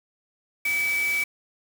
sine tone in noise, 2295 Hz, D7, 40 cents flat, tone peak -22 dBFS, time 0.65-1.24 s, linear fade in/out 5 ms, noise white, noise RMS -35 dBFS, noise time 0.65-1.24 s, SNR +10 dB, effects none

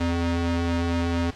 45% pulse ring-modulated tone, 170 Hz, F3, 46 cents flat, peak -19 dBFS, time 0-1.31 s, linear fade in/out 10 ms, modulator 87.2 Hz, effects pink hiss -45 dBFS RMS until 1.35 s + low-pass 5000 Hz 12 dB/octave

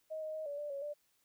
sine tone with pitch steps, 629 / 623 / 627 / 574 / 589 / 557 / 589 Hz, D#5 / D#5 / D#5 / D5 / D5 / C#5 / D5, +19 / +2 / +13 / -40 / +5 / +8 / +5 cents, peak -38 dBFS, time 0.1-0.94 s, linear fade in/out 20 ms, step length 120 ms, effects white hiss -75 dBFS RMS until 1.24 s

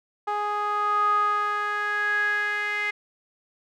sawtooth tone with band-pass filter sweep, 415.3 Hz, G#4, in tune, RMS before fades -25 dBFS, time 0.27-2.91 s, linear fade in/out 10 ms, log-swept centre 1000 to 2000 Hz, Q 8.2, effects none

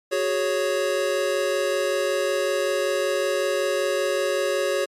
square chord, F# suspended second, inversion none, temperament equal, 370 / 415.3 / 554.4 Hz, F#4 / G#4 / C#5, 0 / 0 / 0 cents, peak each -28 / -28 / -24 dBFS, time 0.11-4.86 s, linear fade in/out 20 ms, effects low-pass 11000 Hz 12 dB/octave + MP3 96 kbps

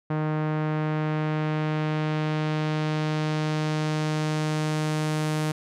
sawtooth tone with low-pass filter sweep, 154.2 Hz, D#3, 15 cents flat, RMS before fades -26 dBFS, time 0.1-5.52 s, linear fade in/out 5 ms, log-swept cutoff 1500 to 11000 Hz, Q 0.88, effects none

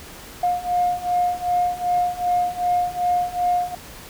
sine beating tone pair, 711 / 713.6 Hz, F5 / F5, +31 / +37 cents, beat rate 2.6 Hz, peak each -22 / -20 dBFS, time 0.43-3.75 s, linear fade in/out 5 ms, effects tanh soft clip ceiling -11 dBFS + pink hiss -40 dBFS RMS until 4.09 s

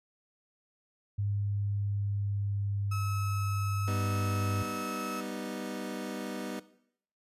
sine tone with pitch glide, 101.5 to 100.22 Hz, G#2 to G2, -39 to +39 cents, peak -28 dBFS, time 1.18-4.63 s, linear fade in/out 10 ms, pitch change -22 cents, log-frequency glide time 1.6-3.24 s
35% pulse tone, 1292 Hz, E6, 35 cents flat, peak -35 dBFS, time 2.91-5.21 s, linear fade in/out 10 ms
25% pulse chord, G augmented, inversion none, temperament equal, 196 / 246.9 / 311.1 Hz, G3 / B3 / D#4, 0 / 0 / 0 cents, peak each -37 / -35 / -38 dBFS, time 3.87-6.6 s, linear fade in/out 10 ms
effects noise-tail reverb RT60 0.7 s tail -17 dB re dry + resampled to 32000 Hz

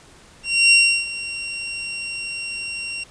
sawtooth tone with ADSR envelope, 2752 Hz, F7, 26 cents flat, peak -6 dBFS, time 0.43-3.04 s, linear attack 290 ms, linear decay 330 ms, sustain -17 dB, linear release 8 ms, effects pink hiss -48 dBFS RMS until 3.1 s + resampled to 22050 Hz

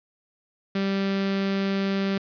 sawtooth tone with notch filter, 195.6 Hz, G3, 4 cents flat, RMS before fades -25 dBFS, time 0.75-2.18 s, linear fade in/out 5 ms, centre 880 Hz, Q 1.6, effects resampled to 11025 Hz + 8-bit

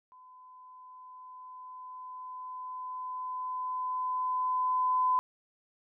sine tone with level ramp, 1013 Hz, B5, 44 cents sharp, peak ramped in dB -52 to -23 dBFS, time 0.12-5.19 s, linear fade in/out 0 ms, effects none

